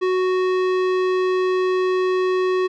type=tone with tanh clipping; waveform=sine; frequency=370 Hz; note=F#4; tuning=in tune; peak=-19 dBFS; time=0.01-2.68 s; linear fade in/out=20 ms; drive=17 dB; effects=none